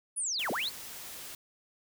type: linear two-way sweep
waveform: sine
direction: down then up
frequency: 10330 to 162.1 to 4621 Hz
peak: -30 dBFS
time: 0.16-0.7 s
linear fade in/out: 20 ms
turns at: 0.51 s
type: noise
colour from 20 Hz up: white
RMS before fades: -44 dBFS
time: 0.39-1.35 s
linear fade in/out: 2 ms
effects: none